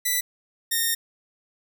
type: tone pair in turn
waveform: 5% pulse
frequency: 1982 / 1836.9 Hz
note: B6 / A#6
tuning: +6 / -26 cents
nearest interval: minor second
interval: 132 cents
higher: first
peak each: -11 / -11 dBFS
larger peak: neither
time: 0.05-0.21 / 0.71-0.95 s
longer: second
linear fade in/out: 10 ms
effects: none